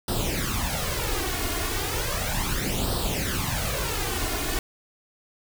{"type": "noise with flanger", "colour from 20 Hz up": "pink", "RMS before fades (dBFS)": -27, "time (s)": [0.08, 4.59], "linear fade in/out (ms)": 2, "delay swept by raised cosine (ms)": [0.22, 2.82], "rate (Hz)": 0.35, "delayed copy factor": 0.7, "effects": []}